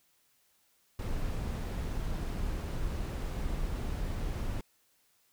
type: noise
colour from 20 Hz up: brown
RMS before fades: -34 dBFS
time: 0.99-4.61 s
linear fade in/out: 2 ms
effects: white hiss -70 dBFS RMS until 5.32 s